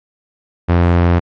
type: tone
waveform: sawtooth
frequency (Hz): 86.7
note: F2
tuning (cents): -12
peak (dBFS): -5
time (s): 0.68-1.2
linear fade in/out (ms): 20
effects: low-pass 2000 Hz 12 dB/octave + MP3 48 kbps